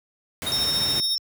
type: noise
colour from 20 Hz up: pink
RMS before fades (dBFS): -31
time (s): 0.42-1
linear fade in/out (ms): 0
type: tone with tremolo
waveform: square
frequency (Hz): 3729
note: A#7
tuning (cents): 0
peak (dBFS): -23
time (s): 0.46-1.16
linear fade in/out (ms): 10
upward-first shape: triangle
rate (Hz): 14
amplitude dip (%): 65
type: tone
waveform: sine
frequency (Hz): 5390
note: E8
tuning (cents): +38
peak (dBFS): -23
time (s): 0.52-1.18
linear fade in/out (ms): 0
effects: high-pass 80 Hz 12 dB/octave